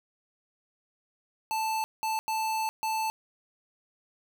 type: tone bursts at uneven times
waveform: square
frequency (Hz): 880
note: A5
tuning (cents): 0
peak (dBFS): -28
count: 4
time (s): 1.51-1.84 / 2.03-2.19 / 2.28-2.69 / 2.83-3.1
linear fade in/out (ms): 0
effects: 9-bit